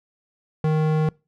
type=tone with band-pass filter; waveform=square; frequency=155.56 Hz; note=D#3; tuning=in tune; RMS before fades=-20 dBFS; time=0.64-1.09 s; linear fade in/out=2 ms; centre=320 Hz; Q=0.51; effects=noise-tail reverb RT60 0.3 s tail -25 dB re dry